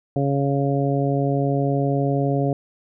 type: harmonic tone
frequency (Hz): 139.4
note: C#3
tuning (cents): +10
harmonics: 1 / 2 / 3 / 4 / 5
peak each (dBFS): -21 / -24 / -26 / -27 / -28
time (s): 0.16-2.53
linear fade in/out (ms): 2
effects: none